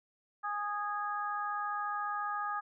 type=harmonic tone; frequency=413.1 Hz; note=G#4; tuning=9 cents flat; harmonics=2 / 3 / 4; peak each=-38 / -35 / -41 dBFS; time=0.43-2.61 s; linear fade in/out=20 ms; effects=none